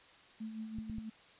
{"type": "tone with tremolo", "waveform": "sine", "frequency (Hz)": 220, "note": "A3", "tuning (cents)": 0, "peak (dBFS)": -38, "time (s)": [0.4, 1.1], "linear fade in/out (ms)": 10, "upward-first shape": "sine", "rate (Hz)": 6, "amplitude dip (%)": 50}
{"type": "clicks", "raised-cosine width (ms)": 5, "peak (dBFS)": -31, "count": 3, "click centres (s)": [0.786, 0.898, 0.984]}
{"effects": ["white hiss -60 dBFS RMS until 1.39 s", "resampled to 8000 Hz"]}